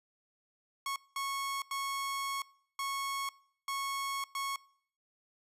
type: tone bursts at uneven times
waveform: sawtooth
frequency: 1100 Hz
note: C#6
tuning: 14 cents flat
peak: -30 dBFS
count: 6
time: 0.86-0.96 / 1.16-1.62 / 1.71-2.42 / 2.79-3.29 / 3.68-4.24 / 4.35-4.56 s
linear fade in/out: 2 ms
effects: noise-tail reverb RT60 0.6 s tail -23 dB re dry + resampled to 32000 Hz